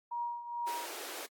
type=tone with tremolo; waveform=sine; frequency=950 Hz; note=A#5; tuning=33 cents sharp; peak=-32 dBFS; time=0.11-0.86 s; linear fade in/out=10 ms; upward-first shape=triangle; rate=2.3 Hz; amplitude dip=75%
type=high-pass noise; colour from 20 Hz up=pink; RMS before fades=-43 dBFS; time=0.66-1.27 s; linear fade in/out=20 ms; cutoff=320 Hz; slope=48 dB/octave
effects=AAC 64 kbps